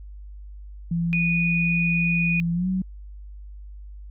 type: tone with pitch glide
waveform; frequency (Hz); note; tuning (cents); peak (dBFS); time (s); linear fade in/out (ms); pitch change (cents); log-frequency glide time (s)
sine; 169.4 to 186.88; E3 to F#3; +48 to +18; -21; 0.91-2.82; 5; +170; 2.53-2.68
type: tone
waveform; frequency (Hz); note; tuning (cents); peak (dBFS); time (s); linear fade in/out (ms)
sine; 2468; D#7; -15; -22; 1.13-2.4; 0
effects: added 50 Hz sine -37 dBFS peak until 4.1 s